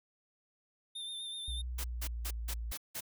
square tone with vibrato, 3602 Hz, A7, 40 cents sharp, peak -40 dBFS, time 0.95-1.62 s, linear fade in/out 10 ms, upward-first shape sine, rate 8 Hz, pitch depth 31 cents each way
sine tone with pitch glide, 61.74 to 56.94 Hz, B1 to A#1, 0 to -40 cents, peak -36 dBFS, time 1.48-2.72 s, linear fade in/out 0 ms, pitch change -140 cents, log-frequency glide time 1.65-2.34 s
white noise bursts, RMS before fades -40 dBFS, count 6, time 1.78-3.008 s, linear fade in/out 10 ms, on 63 ms, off 170 ms
effects none

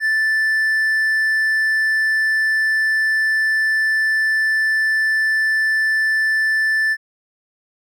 triangle tone, 1760 Hz, A6, in tune, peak -13 dBFS, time 0-6.97 s, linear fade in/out 50 ms, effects none

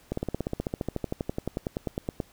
slowing click train, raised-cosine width 2 ms, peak -15 dBFS, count 27, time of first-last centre 0.12-2.202 s, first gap 54 ms, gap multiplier 1.03, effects pink hiss -58 dBFS RMS until 2.32 s

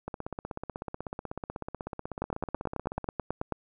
two click trains, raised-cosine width 1 ms, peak -16 / -21 dBFS, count 13 / 49, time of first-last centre 2.22-3.523 / 0.08-3.043 s, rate 9.21 / 16.2 Hz, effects none

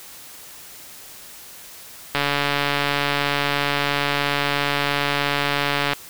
click train, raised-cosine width 0.3 ms, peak -4 dBFS, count 542, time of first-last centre 2.15-5.933 s, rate 143 Hz, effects white hiss -41 dBFS RMS until 6.09 s

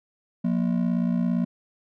triangle ring-modulated tone, 207.7 Hz, G#3, in tune, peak -16 dBFS, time 0.44-1.45 s, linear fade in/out 10 ms, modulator 28.8 Hz, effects none

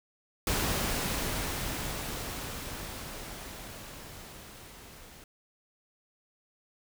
pink noise with level ramp, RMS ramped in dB -29 to -51 dBFS, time 0.47-5.24 s, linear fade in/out 2 ms, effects none

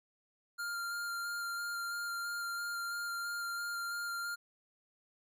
square tone with vibrato, 1396.9 Hz, F6, in tune, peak -37 dBFS, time 0.58-4.36 s, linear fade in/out 20 ms, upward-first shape square, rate 3 Hz, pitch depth 9 cents each way, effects none

